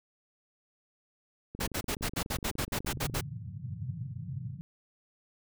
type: click train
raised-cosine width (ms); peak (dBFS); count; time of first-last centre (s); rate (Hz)
3; -28; 40; 1.55-3.182; 23.9
type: noise bursts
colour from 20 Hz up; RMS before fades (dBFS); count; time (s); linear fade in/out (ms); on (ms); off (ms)
pink; -32; 12; 1.6-3.211; 10; 71; 69
type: band-pass noise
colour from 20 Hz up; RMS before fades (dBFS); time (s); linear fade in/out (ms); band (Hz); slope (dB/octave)
pink; -39; 2.92-4.61; 0; 100 to 160; 48
effects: none